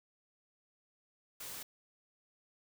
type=noise; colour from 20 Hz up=white; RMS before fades=-45 dBFS; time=1.4-1.63 s; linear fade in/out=5 ms; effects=none